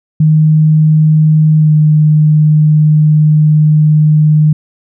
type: tone with pitch glide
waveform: sine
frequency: 155.2 to 152.89 Hz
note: D#3 to D#3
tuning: -4 to -30 cents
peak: -4 dBFS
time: 0.2-4.53 s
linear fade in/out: 5 ms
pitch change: -26 cents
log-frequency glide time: 1.58-1.72 s
effects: none